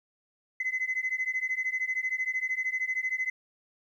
sine beating tone pair, 2031 / 2044 Hz, B6 / C7, +48 / -41 cents, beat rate 13 Hz, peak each -30 dBFS, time 0.6-3.3 s, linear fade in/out 5 ms, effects tanh soft clip ceiling -22 dBFS + 11-bit

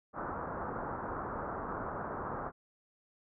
white low-pass noise, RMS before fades -39 dBFS, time 0.13-2.52 s, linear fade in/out 50 ms, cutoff 1400 Hz, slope 48 dB/octave, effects none

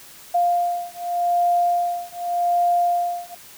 sine beating tone pair, 700 / 700.85 Hz, F5 / F5, +4 / +6 cents, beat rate 0.85 Hz, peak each -21 dBFS, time 0.34-3.35 s, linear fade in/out 10 ms, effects white hiss -44 dBFS RMS until 3.57 s

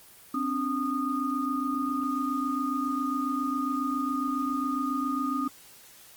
sine tone cluster, 261.2 / 288.5 / 1230 Hz, C4 / D4 / D#6, -3 / -31 / -20 cents, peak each -30 / -32 / -30 dBFS, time 0.34-5.48 s, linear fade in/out 5 ms, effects white hiss -52 dBFS RMS until 6.16 s + Opus 24 kbps

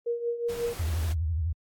sine tone with tremolo, 472 Hz, A#4, 22 cents sharp, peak -24 dBFS, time 0.06-0.74 s, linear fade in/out 10 ms, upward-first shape triangle, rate 5.5 Hz, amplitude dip 75%
pink noise, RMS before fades -41 dBFS, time 0.48-1.14 s, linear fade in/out 20 ms
sine tone with vibrato, 80.7 Hz, E2, 36 cents flat, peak -25 dBFS, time 0.79-1.53 s, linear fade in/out 10 ms, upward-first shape sine, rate 12 Hz, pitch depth 150 cents each way
effects AAC 64 kbps

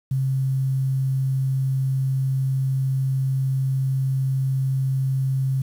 sine tone with quantisation, 133.3 Hz, C3, 33 cents sharp, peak -19 dBFS, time 0.11-5.62 s, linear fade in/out 5 ms, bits 8, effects none

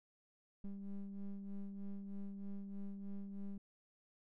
triangle ring-modulated tone, 99.6 Hz, G2, 28 cents sharp, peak -37 dBFS, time 0.64-3.58 s, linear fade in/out 5 ms, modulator 98 Hz, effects none

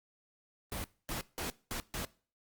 pink noise bursts at uneven times, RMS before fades -38 dBFS, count 5, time 0.72-0.84 / 1.09-1.21 / 1.38-1.5 / 1.71-1.8 / 1.94-2.05 s, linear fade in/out 0 ms, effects noise-tail reverb RT60 0.4 s tail -21 dB re dry + Opus 32 kbps

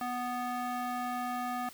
square tone with band-pass filter, 246.9 Hz, B3, in tune, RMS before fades -35 dBFS, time 0.01-1.69 s, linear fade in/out 2 ms, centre 1000 Hz, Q 1.6, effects white hiss -52 dBFS RMS until 1.73 s

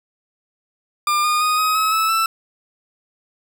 40% pulse tone with pitch steps, 1200 / 1220.3 / 1240.9 / 1261.8 / 1283.2 / 1304.8 / 1326.9 Hz, D6 / D#6 / D#6 / D#6 / E6 / E6 / E6, +37 / -34 / -5 / +24 / -47 / -18 / +11 cents, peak -15 dBFS, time 1.07-2.26 s, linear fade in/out 2 ms, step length 170 ms, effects none

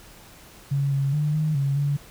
sine tone with pitch steps, 139.7 / 137.9 / 149.5 / 154.6 / 138.7 / 143.1 Hz, C#3 / C#3 / D3 / D#3 / C#3 / D3, +14 / -9 / +31 / -11 / +1 / -45 cents, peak -20 dBFS, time 0.71-1.97 s, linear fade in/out 10 ms, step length 210 ms, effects pink hiss -48 dBFS RMS until 2.1 s

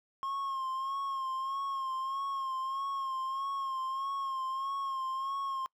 triangle tone with vibrato, 1075 Hz, C6, 47 cents sharp, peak -31 dBFS, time 0.23-5.66 s, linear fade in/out 0 ms, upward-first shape sine, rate 1.6 Hz, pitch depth 42 cents each way, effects noise-tail reverb RT60 0.1 s tail -25 dB re dry

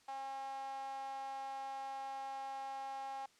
sawtooth tone with high-pass filter, 270.5 Hz, C#4, 42 cents flat, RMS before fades -44 dBFS, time 0.08-3.26 s, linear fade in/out 5 ms, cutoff 820 Hz, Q 7.7, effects white hiss -68 dBFS RMS until 3.39 s + low-pass 7000 Hz 12 dB/octave

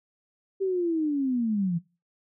sine linear sweep, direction down, 392 to 163.5 Hz, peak -23 dBFS, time 0.6-1.79 s, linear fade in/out 20 ms, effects noise-tail reverb RT60 0.3 s tail -21 dB re dry

